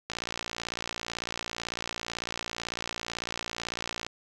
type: click train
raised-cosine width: 0.2 ms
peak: -15 dBFS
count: 231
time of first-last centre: 0.1-4.066 s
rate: 58 Hz
effects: none